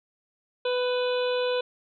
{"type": "harmonic tone", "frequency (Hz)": 497.3, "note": "B4", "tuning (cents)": 12, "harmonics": [1, 2, 3, 5, 6, 7, 8], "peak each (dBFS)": [-24, -35, -37, -38, -40, -38, -40], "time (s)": [0.65, 1.61], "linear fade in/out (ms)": 5, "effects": []}